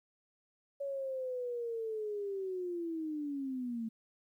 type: linear sweep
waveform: sine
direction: down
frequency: 563 to 221.1 Hz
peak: -35 dBFS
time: 0.8-3.89 s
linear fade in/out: 10 ms
effects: 12-bit